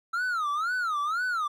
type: tone with vibrato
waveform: triangle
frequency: 1318.5 Hz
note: E6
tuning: in tune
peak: -24 dBFS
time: 0.13-1.48 s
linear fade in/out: 10 ms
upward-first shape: sine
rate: 2 Hz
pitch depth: 230 cents each way
effects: none